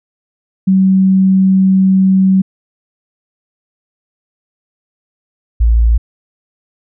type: tone pair in turn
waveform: sine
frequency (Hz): 190.1 / 56.81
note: F#3 / A#1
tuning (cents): +47 / -44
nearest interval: octave + major sixth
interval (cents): 2091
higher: first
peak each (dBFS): -6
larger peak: neither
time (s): 0.67-2.42 / 5.6-5.98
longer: first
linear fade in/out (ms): 10
effects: none